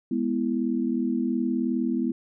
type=chord; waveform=sine; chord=E major; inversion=first; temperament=equal; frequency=207.7 / 246.9 / 329.6 Hz; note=G#3 / B3 / E4; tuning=0 / 0 / 0 cents; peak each=-29 / -25 / -29 dBFS; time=0.11-2.12 s; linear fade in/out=5 ms; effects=none